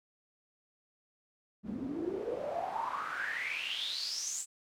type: noise with band-pass filter sweep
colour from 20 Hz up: pink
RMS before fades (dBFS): -37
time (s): 1.63-4.46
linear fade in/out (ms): 50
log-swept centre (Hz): 200 to 7900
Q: 9.8
effects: none